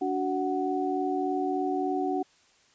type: tone cluster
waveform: sine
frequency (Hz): 289.3 / 372.7 / 743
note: D4 / F#4 / F#5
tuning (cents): -26 / +13 / +7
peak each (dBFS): -30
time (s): 0.01-2.23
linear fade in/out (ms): 10
effects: white hiss -62 dBFS RMS until 2.74 s + resampled to 16000 Hz